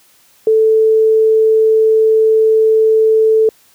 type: tone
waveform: sine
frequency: 440 Hz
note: A4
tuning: in tune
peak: -7 dBFS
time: 0.47-3.49 s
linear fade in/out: 2 ms
effects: white hiss -50 dBFS RMS until 3.74 s + high-pass 60 Hz 12 dB/octave